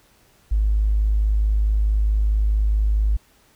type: tone with tanh clipping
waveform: triangle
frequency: 52.3 Hz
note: G#1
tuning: 13 cents sharp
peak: -15 dBFS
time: 0.51-3.17 s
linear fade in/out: 10 ms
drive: 2 dB
effects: pink hiss -57 dBFS RMS until 3.55 s